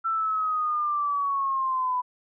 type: linear sweep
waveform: sine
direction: down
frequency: 1342 to 990 Hz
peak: -23 dBFS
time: 0.04-2.02 s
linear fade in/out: 20 ms
effects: none